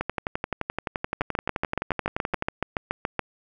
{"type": "two click trains", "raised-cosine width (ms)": 0.5, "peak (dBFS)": [-9, -11], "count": [15, 29], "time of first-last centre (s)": [[1.21, 3.193], [0.01, 2.424]], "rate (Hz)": [7.06, 11.6], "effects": []}